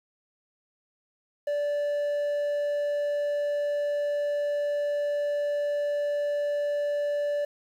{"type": "tone", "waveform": "triangle", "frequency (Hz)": 582, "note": "D5", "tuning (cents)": -16, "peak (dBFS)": -23, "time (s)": [1.47, 7.45], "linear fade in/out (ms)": 5, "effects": ["9-bit"]}